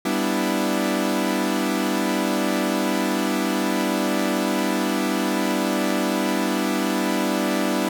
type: chord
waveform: sawtooth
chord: E minor seventh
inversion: first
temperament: equal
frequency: 196 / 246.9 / 293.7 / 329.6 Hz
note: G3 / B3 / D4 / E4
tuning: 0 / 0 / 0 / 0 cents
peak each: -22 dBFS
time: 0.05-7.89 s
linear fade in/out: 5 ms
effects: none